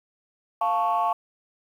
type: chord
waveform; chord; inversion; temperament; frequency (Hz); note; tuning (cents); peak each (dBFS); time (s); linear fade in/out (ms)
sine; F augmented; none; equal; 698.5 / 880 / 1108.7; F5 / A5 / C#6; 0 / 0 / 0; -24; 0.61-1.13; 5
effects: tanh soft clip ceiling -15 dBFS + 9-bit